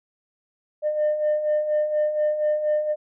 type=beating tone pair; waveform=sine; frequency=601 / 605.2 Hz; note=D5 / D#5; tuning=+40 / -48 cents; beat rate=4.2 Hz; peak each=-26 / -19 dBFS; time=0.82-2.96 s; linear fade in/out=50 ms; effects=tanh soft clip ceiling -16 dBFS